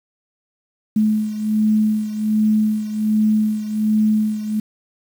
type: beating tone pair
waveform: sine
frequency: 214.5 / 215.8 Hz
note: A3 / A3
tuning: -44 / -33 cents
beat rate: 1.3 Hz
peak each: -16 / -21 dBFS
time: 0.96-4.6 s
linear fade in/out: 5 ms
effects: 7-bit